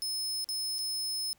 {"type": "tone with dropouts", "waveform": "sawtooth", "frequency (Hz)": 5200, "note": "E8", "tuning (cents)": -24, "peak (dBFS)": -29, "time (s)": [0.02, 1.33], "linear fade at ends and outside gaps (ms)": 0, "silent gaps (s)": [[0.443, 0.489], [0.784, 0.789]], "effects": ["pink hiss -66 dBFS RMS until 1.38 s"]}